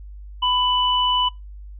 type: tone pair together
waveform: sine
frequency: 998 / 2981 Hz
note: B5 / F#7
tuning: +18 / +12 cents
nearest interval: octave + perfect fifth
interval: 1894 cents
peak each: -20 dBFS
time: 0.42-1.29 s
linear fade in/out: 10 ms
effects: noise-tail reverb RT60 0.2 s tail -22 dB re dry + added 50 Hz sine -35 dBFS peak until 1.79 s